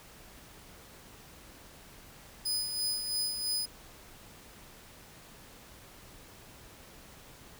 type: tone with tremolo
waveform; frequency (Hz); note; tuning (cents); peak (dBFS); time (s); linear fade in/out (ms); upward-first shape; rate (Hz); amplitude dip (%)
sawtooth; 5000; D#8; +8; -26; 2.45-3.66; 10; sine; 3; 50
effects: pink hiss -53 dBFS RMS until 7.59 s